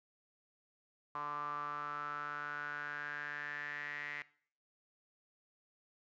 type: tone with band-pass filter sweep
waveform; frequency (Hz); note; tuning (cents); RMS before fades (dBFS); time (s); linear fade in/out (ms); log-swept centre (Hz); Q
sawtooth; 146.83; D3; 0; -42; 1.15-4.22; 2; 1100 to 2000; 8.4
effects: noise-tail reverb RT60 0.5 s tail -19 dB re dry + resampled to 16000 Hz